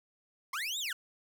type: linear two-way sweep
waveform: 30% pulse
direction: up then down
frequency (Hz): 987.8 to 3865 to 1339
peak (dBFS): -31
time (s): 0.53-0.93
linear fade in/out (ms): 5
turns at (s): 0.79
effects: 11-bit